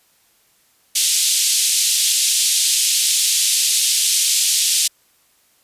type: band-pass noise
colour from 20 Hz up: white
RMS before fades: -17 dBFS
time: 0.95-4.88 s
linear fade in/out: 10 ms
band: 3000 to 10000 Hz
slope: 24 dB/octave
effects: white hiss -58 dBFS RMS until 5.63 s + resampled to 32000 Hz